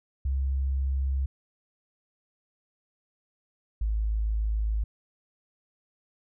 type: tone pair in turn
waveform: sine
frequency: 67.2 / 53.6 Hz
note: C2 / A1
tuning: +47 / -45 cents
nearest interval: major third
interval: 392 cents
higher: first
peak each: -24 dBFS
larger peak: neither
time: 0.25-1.26 / 3.81-4.84 s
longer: second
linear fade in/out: 5 ms
effects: none